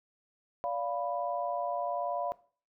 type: chord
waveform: sine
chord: B diminished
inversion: first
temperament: equal with one note detuned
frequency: 577.6 / 698.5 / 987.8 Hz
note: D5 / F5 / B5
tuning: -29 / 0 / 0 cents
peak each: -35 / -33 / -37 dBFS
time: 0.64-2.32 s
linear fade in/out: 0 ms
effects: noise-tail reverb RT60 0.4 s tail -18 dB re dry